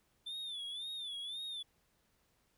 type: tone with vibrato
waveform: triangle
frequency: 3520 Hz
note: A7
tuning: in tune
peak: -39 dBFS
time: 0.26-1.63 s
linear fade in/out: 10 ms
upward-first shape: sine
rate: 1.9 Hz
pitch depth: 110 cents each way
effects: pink hiss -75 dBFS RMS until 2.57 s